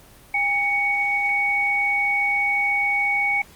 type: tone pair together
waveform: sine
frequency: 808 / 2233 Hz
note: G#5 / C#7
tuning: -48 / +12 cents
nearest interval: octave + tritone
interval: 1760 cents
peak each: -26 / -19 dBFS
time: 0.34-3.42 s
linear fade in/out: 5 ms
effects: pink hiss -49 dBFS RMS until 3.55 s + Opus 24 kbps